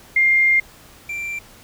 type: tone pair in turn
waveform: sine / triangle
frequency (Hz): 2112 / 2355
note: C7 / D7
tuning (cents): +16 / +4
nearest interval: major second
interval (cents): 188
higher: second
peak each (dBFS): -12 / -23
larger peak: first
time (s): 0.16-0.6 / 1.09-1.39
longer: first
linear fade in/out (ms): 5
effects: pink hiss -46 dBFS RMS until 1.63 s